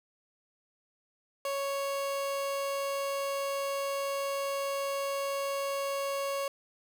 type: tone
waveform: 30% pulse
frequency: 554.4 Hz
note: C#5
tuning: in tune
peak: -28 dBFS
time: 1.45-6.48 s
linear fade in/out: 2 ms
effects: none